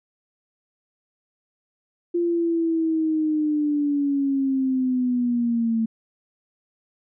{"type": "linear sweep", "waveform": "sine", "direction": "down", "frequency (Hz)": [347, 223], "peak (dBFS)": -19, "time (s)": [2.14, 5.86], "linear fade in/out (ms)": 10, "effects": []}